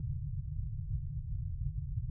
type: low-pass noise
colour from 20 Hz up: white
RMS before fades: -37 dBFS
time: 0-2.1 s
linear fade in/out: 2 ms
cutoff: 150 Hz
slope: 96 dB/octave
effects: none

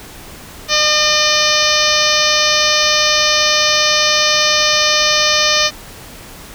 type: harmonic tone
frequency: 605 Hz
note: D#5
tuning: 49 cents flat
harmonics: 1 / 2 / 3 / 4 / 5 / 6 / 7 / 8 / 9 / 10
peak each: -20 / -20 / -20 / -20 / -20 / -20 / -20 / -20 / -20 / -20 dBFS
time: 0.68-5.71 s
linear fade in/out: 50 ms
effects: pink hiss -35 dBFS RMS until 6.54 s

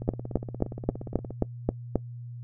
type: two click trains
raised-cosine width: 2 ms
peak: -22 / -9 dBFS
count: 23 / 8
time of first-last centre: 0.02-1.307 / 0.09-1.957 s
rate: 17.1 / 3.75 Hz
effects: noise-tail reverb RT60 0.1 s tail -22 dB re dry + added 120 Hz sine -37 dBFS peak until 2.43 s

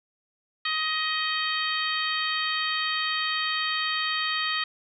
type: harmonic tone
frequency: 628 Hz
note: D#5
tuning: 16 cents sharp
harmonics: 2 / 3 / 4 / 5 / 6 / 7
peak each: -31 / -30 / -34 / -32 / -34 / -34 dBFS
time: 0.65-4.64 s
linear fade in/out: 5 ms
effects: none

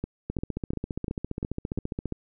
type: two click trains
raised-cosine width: 3 ms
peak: -17 / -17 dBFS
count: 7 / 27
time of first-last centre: 0.04-2.123 / 0.3-2.057 s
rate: 2.88 / 14.8 Hz
effects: none

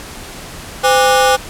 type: ring-modulated tone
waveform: 30% pulse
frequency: 661 Hz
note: E5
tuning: 5 cents sharp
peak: -3 dBFS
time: 0.83-1.37 s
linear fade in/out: 20 ms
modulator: 147 Hz
effects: pink hiss -31 dBFS RMS until 1.49 s + low-pass 12000 Hz 12 dB/octave

